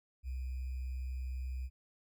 sine tone with sample-and-hold, 64.1 Hz, C2, 35 cents flat, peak -36 dBFS, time 0.23-1.7 s, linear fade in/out 50 ms, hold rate 2450 Hz, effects none

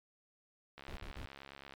click train, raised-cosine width 0.3 ms, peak -33 dBFS, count 67, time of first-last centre 0.78-1.738 s, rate 68.9 Hz
brown noise bursts, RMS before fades -45 dBFS, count 3, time 0.88-1.255 s, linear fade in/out 2 ms, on 91 ms, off 51 ms
effects MP3 96 kbps

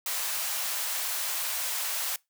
white high-pass noise, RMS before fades -31 dBFS, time 0.06-2.16 s, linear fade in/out 2 ms, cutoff 600 Hz, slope 24 dB/octave, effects noise-tail reverb RT60 0.2 s tail -23 dB re dry

